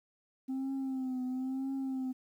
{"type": "tone with vibrato", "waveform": "sine", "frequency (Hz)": 261.6, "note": "C4", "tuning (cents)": 0, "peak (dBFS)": -30, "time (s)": [0.48, 2.13], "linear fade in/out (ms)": 20, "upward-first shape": "triangle", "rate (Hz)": 1, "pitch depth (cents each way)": 61, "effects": ["tanh soft clip ceiling -32 dBFS", "11-bit"]}